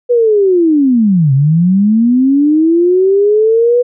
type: linear two-way sweep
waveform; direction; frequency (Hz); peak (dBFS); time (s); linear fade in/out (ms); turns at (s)
sine; down then up; 493.9 to 130.81 to 493.9; -6; 0.09-3.83; 20; 1.33
effects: none